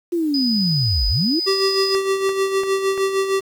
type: linear two-way sweep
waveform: sine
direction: down then up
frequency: 354 to 43.65 to 354 Hz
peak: -17 dBFS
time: 0.12-1.4 s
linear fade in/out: 10 ms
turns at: 1.08 s
type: tone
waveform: sine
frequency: 4978 Hz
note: D#8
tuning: in tune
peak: -20 dBFS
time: 0.34-1.95 s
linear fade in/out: 2 ms
type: tone with tremolo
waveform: square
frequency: 387.9 Hz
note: G4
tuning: 18 cents flat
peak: -16 dBFS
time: 1.46-3.41 s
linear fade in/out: 20 ms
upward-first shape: sine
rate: 6.5 Hz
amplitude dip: 55%
type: click train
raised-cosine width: 0.5 ms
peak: -18 dBFS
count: 4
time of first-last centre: 1.95-2.977 s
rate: 2.92 Hz
effects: low-pass 11000 Hz 12 dB/octave + 7-bit